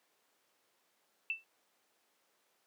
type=tone with exponential decay; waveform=sine; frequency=2661 Hz; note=E7; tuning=16 cents sharp; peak=-29 dBFS; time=1.3-1.44 s; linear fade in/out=1 ms; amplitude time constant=30 ms; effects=pink hiss -74 dBFS RMS until 2.66 s + high-pass 400 Hz 12 dB/octave